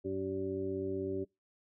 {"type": "harmonic tone", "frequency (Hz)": 96, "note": "G2", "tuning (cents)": -36, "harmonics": [1, 2, 3, 4, 6], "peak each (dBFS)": [-44, -46, -39, -35, -46], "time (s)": [0.04, 1.25], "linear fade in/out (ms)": 20, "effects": ["noise-tail reverb RT60 0.2 s tail -23 dB re dry"]}